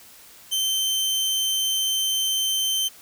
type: tone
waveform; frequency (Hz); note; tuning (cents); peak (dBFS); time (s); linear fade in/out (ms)
sawtooth; 3102; G7; -19; -18; 0.51-2.89; 20
effects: white hiss -48 dBFS RMS until 3.01 s